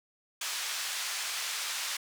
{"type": "band-pass noise", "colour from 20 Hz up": "white", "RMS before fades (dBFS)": -35, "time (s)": [0.41, 1.97], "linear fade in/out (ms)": 5, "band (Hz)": [1100, 6700], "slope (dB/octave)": 12, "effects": []}